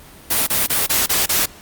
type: noise bursts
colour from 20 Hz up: white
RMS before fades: -17 dBFS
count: 6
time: 0.3-1.46 s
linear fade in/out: 10 ms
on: 170 ms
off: 28 ms
effects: pink hiss -42 dBFS RMS until 1.61 s + Opus 32 kbps